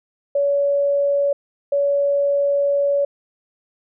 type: tone pair in turn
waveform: sine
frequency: 566 / 566 Hz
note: C#5 / C#5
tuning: +36 / +36 cents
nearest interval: unison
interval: 0 cents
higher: neither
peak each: -15 dBFS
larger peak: neither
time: 0.35-1.33 / 1.72-3.05 s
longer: second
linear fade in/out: 5 ms
effects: none